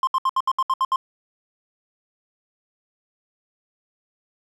triangle tone bursts, 1054 Hz, C6, 12 cents sharp, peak -15 dBFS, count 9, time 0.03-0.96 s, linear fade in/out 2 ms, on 42 ms, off 69 ms, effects none

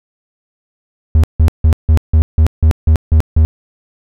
triangle tone bursts, 78.7 Hz, D#2, 20 cents sharp, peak -3 dBFS, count 10, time 1.15-3.45 s, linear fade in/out 0 ms, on 86 ms, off 160 ms, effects none

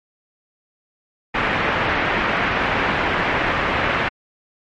white low-pass noise, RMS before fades -20 dBFS, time 1.34-4.09 s, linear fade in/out 10 ms, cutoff 2300 Hz, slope 24 dB/octave, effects MP3 48 kbps

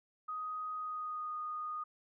sine tone with pitch glide, 1251 to 1233.1 Hz, D#6 to D#6, +9 to -16 cents, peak -37 dBFS, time 0.28-1.84 s, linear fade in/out 10 ms, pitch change -25 cents, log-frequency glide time 0.75-1.35 s, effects none

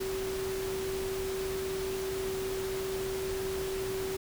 sine tone in noise, 382.1 Hz, G4, 44 cents flat, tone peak -32 dBFS, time 0-4.17 s, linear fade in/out 10 ms, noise pink, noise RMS -40 dBFS, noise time 0-4.17 s, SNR +5 dB, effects none

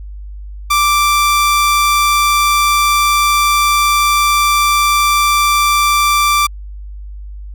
sawtooth tone, 1174.7 Hz, D6, in tune, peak -6 dBFS, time 0.7-6.47 s, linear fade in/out 10 ms, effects added 50 Hz sine -26 dBFS peak until 7.54 s

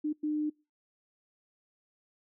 sine tone bursts at uneven times, 302.2 Hz, D4, 50 cents sharp, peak -28 dBFS, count 2, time 0.04-0.13 / 0.23-0.5 s, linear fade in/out 10 ms, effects noise-tail reverb RT60 0.3 s tail -26 dB re dry

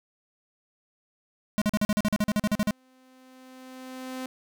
square tone bursts, 210 Hz, G#3, 19 cents sharp, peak -22 dBFS, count 15, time 1.58-2.708 s, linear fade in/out 0 ms, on 36 ms, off 42 ms
sawtooth tone with exponential growth, 258.2 Hz, C4, 23 cents flat, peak -28 dBFS, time 2.19-4.26 s, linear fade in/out 1 ms, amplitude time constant 450 ms
effects none

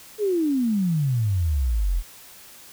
sine exponential sweep, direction down, 438.1 to 38.89 Hz, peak -19 dBFS, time 0.18-2.03 s, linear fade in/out 50 ms, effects white hiss -46 dBFS RMS until 2.72 s

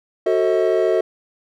triangle chord, F# diminished seventh, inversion none, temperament just, 370 / 444 / 532.8 / 639.4 Hz, F#4 / A4 / C5 / Eb5, 0 / +16 / +31 / +47 cents, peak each -17 / -18 / -23 / -18 dBFS, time 0.26-1.01 s, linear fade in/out 5 ms, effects none

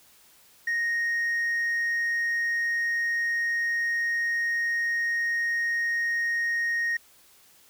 triangle tone with hard clipping, 1864.7 Hz, A#6, in tune, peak -23 dBFS, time 0.67-6.97 s, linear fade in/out 5 ms, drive 1 dB, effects white hiss -57 dBFS RMS until 7.69 s

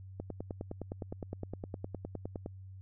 click train, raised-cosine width 2 ms, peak -25 dBFS, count 23, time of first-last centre 0.2-2.461 s, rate 9.73 Hz, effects added 95 Hz sine -46 dBFS peak until 2.81 s

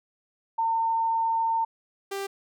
sine / sawtooth tone pair in turn, 907 / 393.9 Hz, A#5 / G4, -48 / +8 cents, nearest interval octave + major second, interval 1444 cents, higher first, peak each -22 / -26 dBFS, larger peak first, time 0.58-1.65 / 2.11-2.27 s, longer first, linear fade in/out 10 ms, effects none

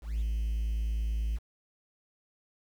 triangle tone with ADSR envelope, 54.8 Hz, A1, 6 cents flat, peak -23 dBFS, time 0.01-1.39 s, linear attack 200 ms, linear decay 14 ms, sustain -2 dB, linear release 38 ms, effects tanh soft clip ceiling -22 dBFS + 9-bit

